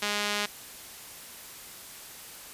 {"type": "tone with band-pass filter", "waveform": "sawtooth", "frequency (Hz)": 206.6, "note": "G#3", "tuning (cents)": -9, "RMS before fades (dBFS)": -30, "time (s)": [0.02, 0.46], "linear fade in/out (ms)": 5, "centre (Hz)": 3500, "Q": 0.74, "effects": ["white hiss -45 dBFS RMS until 2.53 s", "resampled to 32000 Hz"]}